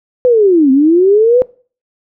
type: linear two-way sweep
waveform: sine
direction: down then up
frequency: 511 to 257.4 to 511 Hz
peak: -5 dBFS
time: 0.25-1.42 s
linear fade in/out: 0 ms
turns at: 0.71 s
effects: noise-tail reverb RT60 0.4 s tail -22 dB re dry